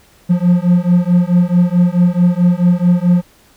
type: beating tone pair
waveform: triangle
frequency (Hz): 174.61 / 179.21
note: F3 / F3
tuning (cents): 0 / +45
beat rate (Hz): 4.6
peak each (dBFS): -10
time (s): 0.29-3.22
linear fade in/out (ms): 20
effects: pink hiss -49 dBFS RMS until 3.56 s